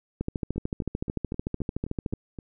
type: two click trains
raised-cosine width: 3 ms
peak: -15 / -24 dBFS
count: 27 / 8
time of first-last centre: 0.21-2.136 / 0.56-2.388 s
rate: 13.5 / 3.83 Hz
effects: none